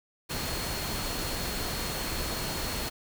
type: tone in noise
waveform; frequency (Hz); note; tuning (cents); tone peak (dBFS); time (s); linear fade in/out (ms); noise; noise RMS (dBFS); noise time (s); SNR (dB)
sine; 4307; C8; +49; -40; 0.29-2.9; 20; pink; -33; 0.29-2.9; -10
effects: none